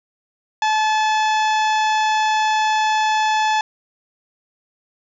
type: harmonic tone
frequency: 864 Hz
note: A5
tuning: 32 cents flat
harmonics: 1 / 2 / 3 / 4 / 5 / 6 / 7 / 8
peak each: -16 / -24 / -28 / -29 / -36 / -35 / -38 / -38 dBFS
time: 0.62-3.61 s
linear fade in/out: 2 ms
effects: none